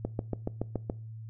click train, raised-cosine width 2 ms, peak -17 dBFS, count 7, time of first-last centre 0.05-0.899 s, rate 7.07 Hz, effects noise-tail reverb RT60 0.4 s tail -21 dB re dry + added 111 Hz sine -40 dBFS peak until 1.29 s

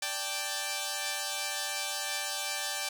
5% pulse chord, D suspended fourth, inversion none, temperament equal, 587.3 / 784 / 880 Hz, D5 / G5 / A5, 0 / 0 / 0 cents, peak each -26 / -23 / -27 dBFS, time 0.02-2.89 s, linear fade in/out 5 ms, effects none

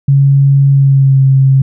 sine tone with pitch glide, 138.59 to 134.49 Hz, C#3 to C3, 0 to +48 cents, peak -4 dBFS, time 0.08-1.62 s, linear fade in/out 5 ms, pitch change -52 cents, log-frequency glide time 0.7-1.22 s, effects none

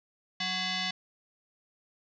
sine tone with frequency modulation, 740 Hz, F#5, in tune, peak -29 dBFS, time 0.4-0.91 s, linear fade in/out 5 ms, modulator 925 Hz, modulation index 4.6, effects none

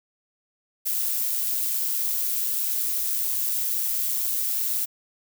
violet noise with amplitude modulation, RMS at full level -24 dBFS, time 0.85-4.86 s, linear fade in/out 20 ms, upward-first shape sine, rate 121 Hz, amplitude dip 35%, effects none

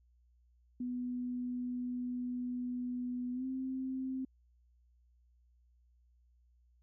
sine tone with pitch glide, 247.6 to 261.7 Hz, B3 to C4, +5 to 0 cents, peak -35 dBFS, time 0.8-4.25 s, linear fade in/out 5 ms, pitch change +95 cents, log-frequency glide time 3.33-3.45 s, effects added 60 Hz sine -65 dBFS peak until 6.82 s

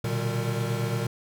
square tone cluster, 118 / 126.8 / 149.3 / 192.9 / 461.2 Hz, A#2 / B2 / D3 / G3 / A#4, +22 / +46 / +29 / -28 / -19 cents, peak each -29 / -35 / -35 / -35 / -36 dBFS, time 0.04-1.07 s, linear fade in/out 5 ms, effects none

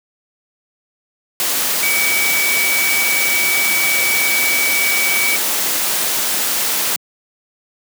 sine tone in noise, 2276 Hz, C#7, 45 cents sharp, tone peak -16 dBFS, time 1.83-5.36 s, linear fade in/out 0 ms, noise white, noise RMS -18 dBFS, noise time 1.4-6.96 s, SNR -1 dB, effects high-pass 200 Hz 12 dB/octave

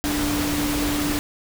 sine tone in noise, 293.6 Hz, D4, in tune, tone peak -23 dBFS, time 0.04-1.19 s, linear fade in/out 0 ms, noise pink, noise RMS -26 dBFS, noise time 0.04-1.19 s, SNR 0 dB, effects none

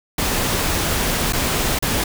pink noise with dropouts, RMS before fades -20 dBFS, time 0.18-2.04 s, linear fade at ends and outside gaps 5 ms, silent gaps 1.325-1.332 / 1.789-1.824 s, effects none

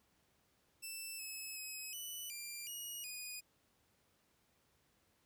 10% pulse tone with pitch steps, 2660 / 2585 / 2551 / 2974 / 2380 / 2891 / 2472 Hz, E7 / E7 / D#7 / F#7 / D7 / F#7 / D#7, +15 / -34 / +43 / +8 / +22 / -41 / -12 cents, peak -36 dBFS, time 0.82-3.41 s, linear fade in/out 20 ms, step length 370 ms, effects pink hiss -75 dBFS RMS until 5.25 s + high-pass 60 Hz 12 dB/octave

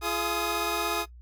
15% pulse tone cluster, 342.6 / 421.2 / 1247 Hz, F4 / G#4 / D#6, -33 / +24 / +3 cents, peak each -25 dBFS, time 0.01-1.06 s, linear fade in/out 50 ms, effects noise-tail reverb RT60 0.1 s tail -18 dB re dry + added 60 Hz sine -45 dBFS peak until 1.21 s

